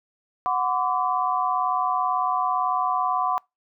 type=tone cluster; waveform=sine; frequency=737 / 1016 / 1154 Hz; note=F#5 / B5 / D6; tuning=-7 / +49 / -31 cents; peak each=-25 dBFS; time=0.46-3.38 s; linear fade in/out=0 ms; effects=noise-tail reverb RT60 0.2 s tail -26 dB re dry